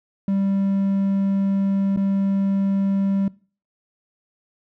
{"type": "tone with dropouts", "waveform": "triangle", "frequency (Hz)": 196, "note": "G3", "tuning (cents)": 0, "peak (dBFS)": -16, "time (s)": [0.28, 3.28], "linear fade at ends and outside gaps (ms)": 2, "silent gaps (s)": [1.963, 1.972], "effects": ["noise-tail reverb RT60 0.4 s tail -22 dB re dry"]}